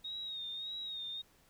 sine tone with vibrato, 3742 Hz, A#7, 6 cents sharp, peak -39 dBFS, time 0.04-1.22 s, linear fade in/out 10 ms, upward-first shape sine, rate 1.7 Hz, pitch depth 57 cents each way, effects pink hiss -67 dBFS RMS until 1.49 s

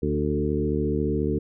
harmonic tone with a mistuned harmonic, 74.3 Hz, D2, 21 cents sharp, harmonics 1 / 2 / 3 / 4 / 5 / 6, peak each -29 / -29 / -29 / -29 / -29 / -29 dBFS, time 0.02-1.39 s, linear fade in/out 10 ms, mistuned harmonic 5, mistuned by +19 cents, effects none

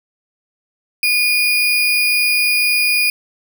sine tone with sample-and-hold, 2444 Hz, D#7, 32 cents flat, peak -12 dBFS, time 1.03-3.1 s, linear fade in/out 2 ms, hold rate 7350 Hz, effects none

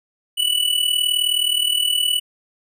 square tone with amplitude modulation, 2960 Hz, F#7, in tune, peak -14 dBFS, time 0.37-2.2 s, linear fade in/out 20 ms, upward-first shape sine, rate 39.2 Hz, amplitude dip 75%, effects none

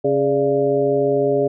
harmonic tone with a mistuned harmonic, 138 Hz, C#3, 7 cents flat, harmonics 1 / 2 / 3 / 4 / 5, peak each -27 / -24 / -17 / -20 / -28 dBFS, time 0.04-1.48 s, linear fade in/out 10 ms, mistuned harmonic 4, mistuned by +98 cents, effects none

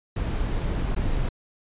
brown noise with dropouts, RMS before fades -25 dBFS, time 0.16-1.29 s, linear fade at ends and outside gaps 5 ms, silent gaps 0.949-0.962 s, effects resampled to 8000 Hz

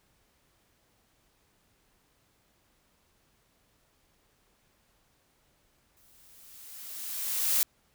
blue noise with exponential growth, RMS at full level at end -24 dBFS, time 5.97-7.63 s, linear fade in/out 0 ms, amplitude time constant 360 ms, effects pink hiss -69 dBFS RMS until 7.94 s

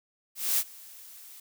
blue noise with ADSR envelope, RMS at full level -24 dBFS, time 0.35-1.4 s, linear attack 230 ms, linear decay 55 ms, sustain -24 dB, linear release 4 ms, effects none

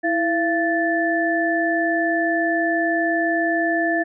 sine tone cluster, 328.4 / 681 / 1754 Hz, E4 / F5 / A6, -6 / -44 / -6 cents, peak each -22 / -22 / -22 dBFS, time 0.03-4.04 s, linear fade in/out 20 ms, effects none

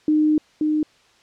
sine tone pair in turn, 305.9 / 305.9 Hz, D#4 / D#4, -29 / -29 cents, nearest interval unison, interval 0 cents, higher neither, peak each -14 / -17 dBFS, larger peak first, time 0.08-0.38 / 0.61-0.83 s, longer first, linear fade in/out 2 ms, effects white hiss -56 dBFS RMS until 1.22 s + low-pass 5000 Hz 12 dB/octave

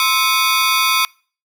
15% pulse ring-modulated tone, 1174.7 Hz, D6, in tune, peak -4 dBFS, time 0-1.05 s, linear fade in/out 0 ms, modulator 132 Hz, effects noise-tail reverb RT60 0.4 s tail -25 dB re dry

